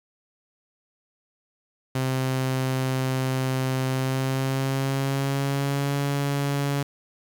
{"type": "tone with pitch glide", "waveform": "sawtooth", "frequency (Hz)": [130.9, 141.11], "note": ["C3", "C#3"], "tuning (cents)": [1, 31], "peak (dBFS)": -19, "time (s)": [1.95, 6.83], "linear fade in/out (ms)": 5, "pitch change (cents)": 130, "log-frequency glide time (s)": [3.89, 5.97], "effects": ["8-bit"]}